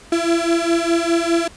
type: beating tone pair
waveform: 35% pulse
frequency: 334 / 338.9 Hz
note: E4 / E4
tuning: +23 / +48 cents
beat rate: 4.9 Hz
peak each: -17 dBFS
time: 0.12-1.48 s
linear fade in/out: 5 ms
effects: pink hiss -44 dBFS RMS until 1.56 s + resampled to 22050 Hz